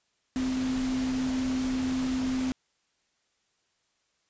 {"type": "tone in noise", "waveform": "sine", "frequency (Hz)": 258.1, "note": "C4", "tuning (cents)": -23, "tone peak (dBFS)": -26, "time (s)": [0.36, 2.52], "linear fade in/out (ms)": 0, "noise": "pink", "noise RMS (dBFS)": -38, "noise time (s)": [0.36, 2.52], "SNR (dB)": 9, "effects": ["white hiss -73 dBFS RMS until 4.29 s", "resampled to 16000 Hz"]}